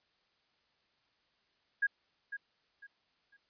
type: tone with echo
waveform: sine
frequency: 1636 Hz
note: G#6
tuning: 26 cents flat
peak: -26 dBFS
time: 1.82-1.87 s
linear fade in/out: 10 ms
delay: 500 ms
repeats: 3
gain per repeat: -11 dB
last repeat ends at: 3.37 s
effects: white hiss -74 dBFS RMS until 3.49 s + resampled to 11025 Hz